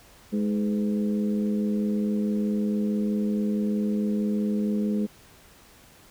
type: harmonic tone with a mistuned harmonic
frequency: 104.6 Hz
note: G#2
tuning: 13 cents sharp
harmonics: 2 / 3 / 4 / 5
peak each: -23 / -35 / -34 / -38 dBFS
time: 0.32-5.07 s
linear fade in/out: 20 ms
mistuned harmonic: 5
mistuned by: -62 cents
effects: pink hiss -53 dBFS RMS until 6.1 s